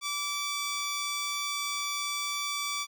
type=tone; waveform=10% pulse; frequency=1157 Hz; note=D6; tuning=26 cents flat; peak=-22 dBFS; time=0.01-2.87 s; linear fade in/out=50 ms; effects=none